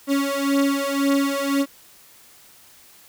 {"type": "beating tone pair", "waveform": "35% pulse", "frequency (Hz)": [277.2, 279.1], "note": ["C#4", "C#4"], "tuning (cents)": [0, 12], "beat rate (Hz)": 1.9, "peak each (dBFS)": -20, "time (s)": [0.07, 1.66], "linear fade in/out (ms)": 50, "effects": ["white hiss -50 dBFS RMS until 3.08 s"]}